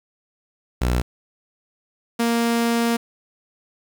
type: tone pair in turn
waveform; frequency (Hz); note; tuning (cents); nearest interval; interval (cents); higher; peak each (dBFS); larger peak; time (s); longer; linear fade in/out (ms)
sawtooth; 61.2 / 233.3; B1 / A#3; -15 / +2; octave + major seventh; 2317; second; -14; neither; 0.81-1.02 / 2.19-2.97; second; 10
effects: 7-bit